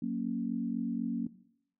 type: chord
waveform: sine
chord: F# major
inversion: none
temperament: equal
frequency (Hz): 185 / 233.1 / 277.2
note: F#3 / A#3 / C#4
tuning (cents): 0 / 0 / 0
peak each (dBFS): -37 / -33 / -37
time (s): 0.02-1.27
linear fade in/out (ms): 5
effects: noise-tail reverb RT60 0.7 s tail -17 dB re dry